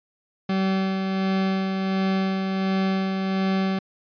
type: tone with tremolo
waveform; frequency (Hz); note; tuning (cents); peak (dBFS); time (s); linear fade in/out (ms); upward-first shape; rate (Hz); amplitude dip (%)
40% pulse; 191.3; G3; -42; -19; 0.49-3.79; 5; sine; 1.4; 35
effects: resampled to 11025 Hz